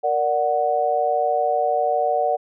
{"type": "chord", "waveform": "sine", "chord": "Bb augmented", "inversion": "none", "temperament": "equal", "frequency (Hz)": [466.2, 587.3, 740], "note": ["Bb4", "D5", "F#5"], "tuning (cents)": [0, 0, 0], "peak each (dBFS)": [-25, -22, -20], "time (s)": [0.03, 2.37], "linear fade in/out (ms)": 20, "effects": []}